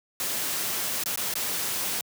white noise with dropouts, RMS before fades -29 dBFS, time 0.2-2.01 s, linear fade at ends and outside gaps 1 ms, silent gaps 1.037-1.059 / 1.159-1.174 / 1.339-1.354 s, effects high-pass 100 Hz 12 dB/octave

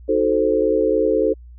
sine chord, D# diminished seventh, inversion none, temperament equal, 311.1 / 370 / 440 / 523.3 Hz, D#4 / F#4 / A4 / C5, 0 / 0 / 0 / 0 cents, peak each -22 / -23 / -18 / -20 dBFS, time 0.08-1.34 s, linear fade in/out 20 ms, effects added 60 Hz sine -38 dBFS peak until 1.58 s

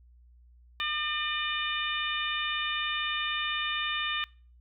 harmonic tone with a mistuned harmonic, 603 Hz, D5, 46 cents sharp, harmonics 2 / 3 / 4 / 5 / 6, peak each -35 / -35 / -35 / -35 / -35 dBFS, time 0.8-4.24 s, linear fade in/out 0 ms, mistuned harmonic 5, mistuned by -22 cents, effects noise-tail reverb RT60 0.4 s tail -24 dB re dry + added 60 Hz sine -54 dBFS peak until 4.6 s

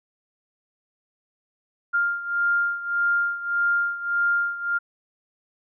sine beating tone pair, 1400 / 1401.7 Hz, F6 / F6, +4 / +6 cents, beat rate 1.7 Hz, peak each -22 / -26 dBFS, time 1.93-4.79 s, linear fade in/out 20 ms, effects none

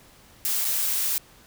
blue noise with dropouts, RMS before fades -25 dBFS, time 0.45-1.18 s, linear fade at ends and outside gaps 0 ms, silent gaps 0.646-0.651 s, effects pink hiss -53 dBFS RMS until 1.46 s

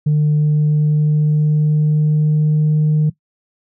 sine tone with pitch glide, 150.3 to 152.93 Hz, D3 to D#3, +40 to -30 cents, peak -9 dBFS, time 0.06-3.1 s, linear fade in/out 10 ms, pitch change +30 cents, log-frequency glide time 0.31-2.75 s, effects noise-tail reverb RT60 0.1 s tail -18 dB re dry + tanh soft clip ceiling -9 dBFS

